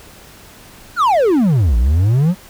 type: exponential two-way sweep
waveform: triangle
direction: down then up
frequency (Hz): 1521 to 55 to 193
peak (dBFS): -8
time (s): 0.96-2.35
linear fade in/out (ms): 50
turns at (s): 1.77
effects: pink hiss -41 dBFS RMS until 2.49 s